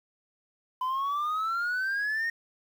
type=exponential sweep; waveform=sine; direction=up; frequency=1007 to 1864.7 Hz; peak=-24 dBFS; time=0.81-2.3 s; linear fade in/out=5 ms; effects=tanh soft clip ceiling -26 dBFS + 9-bit